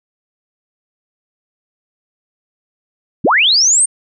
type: linear sweep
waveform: sine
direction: up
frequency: 97.2 to 8870 Hz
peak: -8 dBFS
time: 3.24-3.86 s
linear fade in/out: 10 ms
effects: none